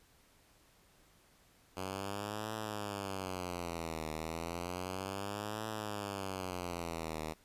5% pulse tone with vibrato, 92.5 Hz, F#2, in tune, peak -27 dBFS, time 1.76-7.34 s, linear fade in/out 20 ms, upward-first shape triangle, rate 0.32 Hz, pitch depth 300 cents each way, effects pink hiss -66 dBFS RMS until 7.44 s + resampled to 32000 Hz

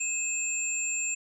sine tone pair together, 2600 / 7354 Hz, E7 / A#8, -24 / -24 cents, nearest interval octave + tritone, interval 1800 cents, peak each -32 / -29 dBFS, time 0-1.15 s, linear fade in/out 10 ms, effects none

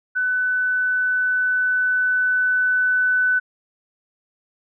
sine tone with level ramp, 1500 Hz, F#6, 23 cents sharp, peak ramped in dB -18 to -15 dBFS, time 0.15-3.4 s, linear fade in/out 20 ms, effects none

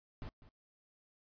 brown noise with echo, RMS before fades -44 dBFS, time 0.22-0.29 s, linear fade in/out 0 ms, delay 200 ms, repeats 1, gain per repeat -15 dB, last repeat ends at 0.49 s, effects noise-tail reverb RT60 0.1 s tail -26 dB re dry + resampled to 11025 Hz

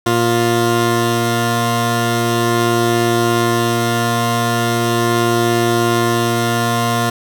15% pulse tone pair together, 117.23 / 351.3 Hz, A#2 / F4, +10 / +10 cents, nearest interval octave + perfect fifth, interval 1900 cents, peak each -10 dBFS, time 0.06-7.1 s, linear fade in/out 5 ms, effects none

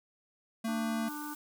square tone, 225 Hz, A3, 39 cents sharp, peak -32 dBFS, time 0.64-1.09 s, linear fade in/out 10 ms
harmonic tone, 297 Hz, D4, 20 cents sharp, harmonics 1 / 3 / 4 / 5, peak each -40 / -45 / -46 / -47 dBFS, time 0.67-1.35 s, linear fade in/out 20 ms
blue noise, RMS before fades -47 dBFS, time 1.08-1.35 s, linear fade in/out 2 ms
effects none

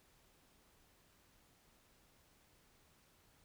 silence, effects pink hiss -70 dBFS RMS until 3.44 s

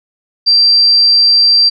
sine tone, 4707 Hz, D8, 3 cents sharp, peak -5 dBFS, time 0.46-1.7 s, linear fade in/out 20 ms, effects none

